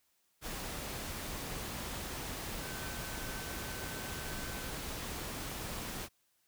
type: tone in noise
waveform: sine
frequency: 1531 Hz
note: G6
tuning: 41 cents flat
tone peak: -49 dBFS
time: 2.59-4.74 s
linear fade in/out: 50 ms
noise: pink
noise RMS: -41 dBFS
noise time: 0.41-6.09 s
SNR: -11 dB
effects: white hiss -75 dBFS RMS until 6.47 s